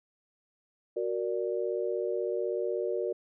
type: chord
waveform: sine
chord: Gb augmented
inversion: none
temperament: equal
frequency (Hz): 370 / 466.2 / 587.3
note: Gb4 / Bb4 / D5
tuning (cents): 0 / 0 / 0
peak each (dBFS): -32 / -32 / -35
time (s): 0.96-3.13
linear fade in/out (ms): 10
effects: none